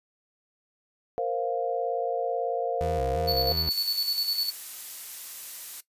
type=chord; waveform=sine; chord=Bb suspended second; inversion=none; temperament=just; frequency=466.2 / 524.4 / 699.2 Hz; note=Bb4 / C5 / F5; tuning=0 / +4 / +2 cents; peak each=-29 / -31 / -30 dBFS; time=1.18-3.52 s; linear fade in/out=0 ms
type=tone with vibrato; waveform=30% pulse; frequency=73.5 Hz; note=D2; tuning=2 cents sharp; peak=-28 dBFS; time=2.81-3.69 s; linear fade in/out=0 ms; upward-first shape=square; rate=2.9 Hz; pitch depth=170 cents each way
type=tone with tremolo; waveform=square; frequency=4449 Hz; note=C#8; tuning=5 cents sharp; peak=-23 dBFS; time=3.27-4.51 s; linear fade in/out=20 ms; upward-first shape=square; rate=9.9 Hz; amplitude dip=50%
type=noise; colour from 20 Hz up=blue; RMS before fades=-38 dBFS; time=3.7-5.81 s; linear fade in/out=10 ms
effects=noise-tail reverb RT60 0.1 s tail -17 dB re dry + resampled to 32000 Hz